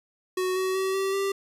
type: tone with pitch steps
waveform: square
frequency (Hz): 370 / 375.6 / 381.3 / 387.1 / 392.9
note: F#4 / F#4 / G4 / G4 / G4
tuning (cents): 0 / +26 / -48 / -22 / +4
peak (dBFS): -25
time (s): 0.37-1.32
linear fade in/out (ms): 5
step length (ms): 190
effects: resampled to 32000 Hz